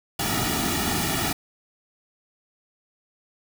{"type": "noise with comb filter", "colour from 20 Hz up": "pink", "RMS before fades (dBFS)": -25, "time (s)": [0.19, 1.33], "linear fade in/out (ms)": 5, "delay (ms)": 1.9, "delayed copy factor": -1, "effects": []}